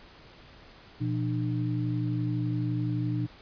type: tone cluster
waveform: sine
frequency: 121.1 / 172.9 / 301 Hz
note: B2 / F3 / D4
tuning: -34 / -17 / +43 cents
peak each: -28 / -35 / -32 dBFS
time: 1-3.27 s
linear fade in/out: 20 ms
effects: pink hiss -52 dBFS RMS until 3.41 s + resampled to 11025 Hz